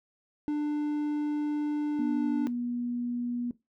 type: tone with pitch glide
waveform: triangle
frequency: 297 to 293.4 Hz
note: D4 to D4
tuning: +20 to -2 cents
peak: -24 dBFS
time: 0.48-2.47 s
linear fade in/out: 0 ms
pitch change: -22 cents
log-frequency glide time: 1.89-2.34 s
type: tone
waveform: sine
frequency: 241.9 Hz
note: B3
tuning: 36 cents flat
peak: -29 dBFS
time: 1.99-3.51 s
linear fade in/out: 2 ms
effects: noise-tail reverb RT60 0.2 s tail -17 dB re dry